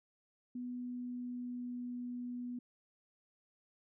sine tone with pitch glide, 246.9 to 245.1 Hz, B3 to B3, 0 to -13 cents, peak -39 dBFS, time 0.55-2.59 s, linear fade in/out 5 ms, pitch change -13 cents, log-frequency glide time 0.76-1.95 s, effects none

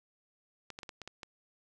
clicks, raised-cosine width 0.2 ms, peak -26 dBFS, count 7, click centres 0.703 / 0.789 / 0.832 / 0.892 / 1.017 / 1.076 / 1.232 s, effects none

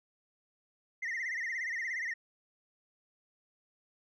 sine tone with vibrato, 1951 Hz, B6, 22 cents flat, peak -31 dBFS, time 1.02-2.14 s, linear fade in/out 10 ms, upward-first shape sine, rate 17 Hz, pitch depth 130 cents each way, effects tanh soft clip ceiling -32 dBFS

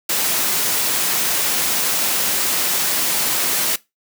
white noise, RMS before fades -19 dBFS, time 0.09-3.76 s, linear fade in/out 5 ms, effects noise-tail reverb RT60 0.2 s tail -20 dB re dry + high-pass 150 Hz 12 dB/octave

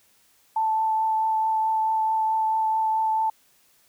sine tone with vibrato, 880 Hz, A5, in tune, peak -20 dBFS, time 0.56-3.3 s, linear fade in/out 5 ms, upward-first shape triangle, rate 4.6 Hz, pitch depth 11 cents each way, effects white hiss -61 dBFS RMS until 3.88 s

